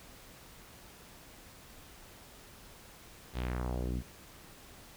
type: tone with low-pass filter sweep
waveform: sawtooth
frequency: 61.74 Hz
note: B1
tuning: in tune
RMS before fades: -35 dBFS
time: 3.33-4.03 s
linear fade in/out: 50 ms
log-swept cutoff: 4500 to 200 Hz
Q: 1.7
effects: pink hiss -54 dBFS RMS until 4.96 s